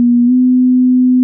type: tone with pitch glide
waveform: sine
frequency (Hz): 240.8 to 252.6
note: B3 to B3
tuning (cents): -44 to +39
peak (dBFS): -6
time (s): 0-1.23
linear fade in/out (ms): 0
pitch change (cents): +83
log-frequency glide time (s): 0.26-0.32
effects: none